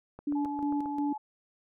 click train, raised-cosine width 1 ms, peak -30 dBFS, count 6, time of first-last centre 0.19-0.858 s, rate 7.48 Hz
sine tone with tremolo, 290 Hz, D4, 22 cents flat, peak -27 dBFS, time 0.27-1.13 s, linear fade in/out 5 ms, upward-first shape square, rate 2.8 Hz, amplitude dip 50%
sine tone, 856 Hz, A5, 48 cents flat, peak -35 dBFS, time 0.35-1.18 s, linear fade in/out 10 ms
effects none

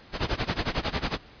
pink noise with tremolo, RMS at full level -25 dBFS, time 0.12-1.19 s, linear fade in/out 50 ms, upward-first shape sine, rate 11 Hz, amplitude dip 90%, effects pink hiss -51 dBFS RMS until 1.4 s + resampled to 11025 Hz

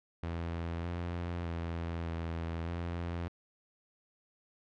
sawtooth tone with pitch steps, 84.1 / 86.6 / 84 / 83 / 85.7 Hz, E2 / F2 / E2 / E2 / F2, +35 / -14 / +33 / +12 / -32 cents, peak -31 dBFS, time 0.23-3.28 s, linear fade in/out 0 ms, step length 610 ms, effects low-pass 3000 Hz 12 dB/octave

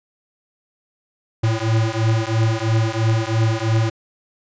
square beating tone pair, 110.4 / 113.4 Hz, A2 / A#2, +6 / -47 cents, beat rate 3 Hz, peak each -20 / -20 dBFS, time 1.43-3.9 s, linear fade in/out 10 ms, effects resampled to 16000 Hz

